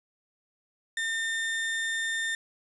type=tone; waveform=35% pulse; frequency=1810 Hz; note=A6; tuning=48 cents sharp; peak=-26 dBFS; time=0.97-2.35 s; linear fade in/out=2 ms; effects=resampled to 24000 Hz + 9-bit